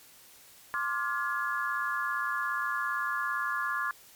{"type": "chord", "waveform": "sine", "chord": "D half-diminished seventh", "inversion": "third", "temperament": "just", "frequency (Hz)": [1057.2, 1174.7, 1409.6, 1691.5], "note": ["C6", "D6", "F6", "Ab6"], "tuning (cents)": [18, 0, 16, 31], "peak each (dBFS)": [-35, -34, -34, -33], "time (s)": [0.74, 3.91], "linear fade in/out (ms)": 0, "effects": ["white hiss -55 dBFS RMS until 4.15 s", "MP3 96 kbps"]}